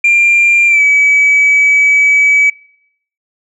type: tone with pitch glide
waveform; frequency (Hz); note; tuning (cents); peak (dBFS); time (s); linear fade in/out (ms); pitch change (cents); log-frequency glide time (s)
sine; 2385 to 2285; D7 to D7; +26 to -48; -4; 0.04-2.5; 5; -74; 0.67-0.82
effects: noise-tail reverb RT60 0.7 s tail -24 dB re dry + tanh soft clip ceiling -3 dBFS